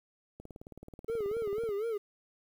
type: click train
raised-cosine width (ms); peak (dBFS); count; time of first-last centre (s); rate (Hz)
2; -33; 25; 0.4-1.69; 18.6
type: tone with vibrato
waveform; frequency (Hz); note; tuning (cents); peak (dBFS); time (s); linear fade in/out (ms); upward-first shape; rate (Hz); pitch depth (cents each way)
triangle; 430.6; A4; -37; -29; 1.08-1.98; 10; sine; 4.1; 140
effects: 10-bit